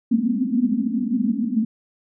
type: band-pass noise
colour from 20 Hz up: pink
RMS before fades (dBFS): -21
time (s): 0.11-1.65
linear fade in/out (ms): 5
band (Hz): 210 to 260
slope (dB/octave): 96
effects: none